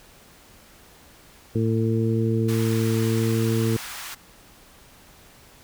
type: harmonic tone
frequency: 112.6 Hz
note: A2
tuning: 40 cents sharp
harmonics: 1 / 2 / 3 / 4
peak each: -22 / -25 / -27 / -28 dBFS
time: 1.55-3.77 s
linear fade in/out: 5 ms
type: high-pass noise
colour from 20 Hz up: pink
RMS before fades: -36 dBFS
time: 2.48-4.15 s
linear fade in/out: 10 ms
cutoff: 910 Hz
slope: 24 dB/octave
effects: pink hiss -51 dBFS RMS until 5.63 s